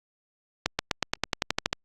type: accelerating click train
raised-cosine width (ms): 0.2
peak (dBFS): -6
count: 12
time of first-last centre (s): 0.66-1.73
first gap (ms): 130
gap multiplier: 0.94
effects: Opus 48 kbps